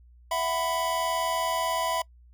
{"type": "chord", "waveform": "square", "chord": "E suspended second", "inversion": "none", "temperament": "equal with one note detuned", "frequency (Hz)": [659.3, 740, 996.9], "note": ["E5", "F#5", "B5"], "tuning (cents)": [0, 0, 16], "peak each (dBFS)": [-30, -35, -29], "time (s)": [0.31, 2.02], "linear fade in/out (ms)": 5, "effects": ["noise-tail reverb RT60 0.1 s tail -24 dB re dry", "added 60 Hz sine -51 dBFS peak until 2.33 s"]}